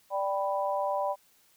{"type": "chord", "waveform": "sine", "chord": "G major", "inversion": "second", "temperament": "equal", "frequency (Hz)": [587.3, 784, 987.8], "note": ["D5", "G5", "B5"], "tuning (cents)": [0, 0, 0], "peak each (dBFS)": [-30, -32, -32], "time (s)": [0.1, 1.16], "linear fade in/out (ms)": 50, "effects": ["white hiss -64 dBFS RMS until 1.56 s"]}